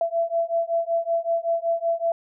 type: beating tone pair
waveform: sine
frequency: 668 / 673.3 Hz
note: E5 / E5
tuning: +23 / +36 cents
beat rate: 5.3 Hz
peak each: -24 / -24 dBFS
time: 0.01-2.12 s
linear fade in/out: 2 ms
effects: none